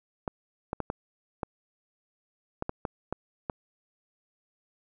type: clicks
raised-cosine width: 1 ms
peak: -16 dBFS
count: 10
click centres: 0.278 / 0.731 / 0.803 / 0.901 / 1.432 / 2.624 / 2.694 / 2.852 / 3.126 / 3.498 s
effects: none